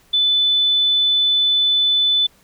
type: tone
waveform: sine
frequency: 3500 Hz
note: A7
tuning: 10 cents flat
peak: -13 dBFS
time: 0.13-2.27 s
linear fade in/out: 10 ms
effects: pink hiss -54 dBFS RMS until 2.43 s